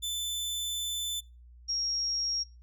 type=tone pair in turn; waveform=sawtooth / sine; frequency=3520 / 5588 Hz; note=A7 / F8; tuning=0 / 0 cents; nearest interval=minor sixth; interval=800 cents; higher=second; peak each=-28 dBFS; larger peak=neither; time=0.02-1.21 / 1.68-2.44 s; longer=first; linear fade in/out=20 ms; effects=noise-tail reverb RT60 0.3 s tail -25 dB re dry + added 60 Hz sine -50 dBFS peak until 2.62 s

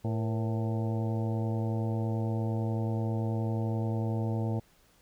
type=harmonic tone with a mistuned harmonic; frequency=111.3 Hz; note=A2; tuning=20 cents sharp; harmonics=1 / 2 / 3 / 4 / 5 / 6 / 7 / 8; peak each=-29 / -35 / -39 / -41 / -43 / -45 / -46 / -47 dBFS; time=0.04-4.6 s; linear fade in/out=10 ms; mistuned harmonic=4; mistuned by=+87 cents; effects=pink hiss -64 dBFS RMS until 5.01 s

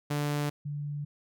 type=tone pair in turn; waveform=sawtooth / sine; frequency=146.5 / 145.86 Hz; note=D3 / D3; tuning=-4 / -12 cents; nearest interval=unison; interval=8 cents; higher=first; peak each=-24 / -32 dBFS; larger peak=first; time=0.1-0.5 / 0.65-1.05 s; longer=neither; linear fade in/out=10 ms; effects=none

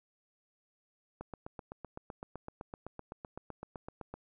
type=click train; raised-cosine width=1 ms; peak=-28 dBFS; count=24; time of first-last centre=1.21-4.14 s; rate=7.85 Hz; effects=none

